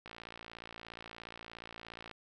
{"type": "click train", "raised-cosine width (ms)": 0.3, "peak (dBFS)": -30, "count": 118, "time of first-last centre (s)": [0.06, 2.113], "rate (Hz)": 57, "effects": []}